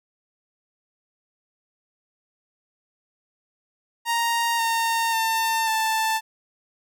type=tone with pitch steps; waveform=sawtooth; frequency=932.3 / 915.8 / 899.5 / 883.5 Hz; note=A#5 / A#5 / A5 / A5; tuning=0 / -31 / +38 / +7 cents; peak=-17 dBFS; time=4.05-6.21 s; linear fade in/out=50 ms; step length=540 ms; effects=none